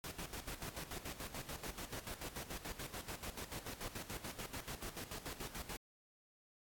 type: noise with tremolo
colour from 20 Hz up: pink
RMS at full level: -45 dBFS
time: 0.04-5.77 s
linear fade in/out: 0 ms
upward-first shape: square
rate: 6.9 Hz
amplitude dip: 70%
effects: AAC 64 kbps